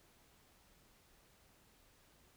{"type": "silence", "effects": ["pink hiss -68 dBFS RMS until 2.36 s"]}